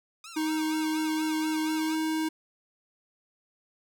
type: tone with vibrato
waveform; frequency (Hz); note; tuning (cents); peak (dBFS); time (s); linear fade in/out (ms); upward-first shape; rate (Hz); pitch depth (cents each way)
10% pulse; 1214; D#6; -43; -34; 0.24-1.95; 2; sine; 4.2; 220
type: tone with pitch glide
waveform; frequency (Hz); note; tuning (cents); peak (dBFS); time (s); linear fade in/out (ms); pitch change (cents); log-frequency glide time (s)
square; 312.8 to 315.9; D#4 to D#4; +9 to +26; -27; 0.36-2.29; 10; +17; 1.64-1.93
effects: none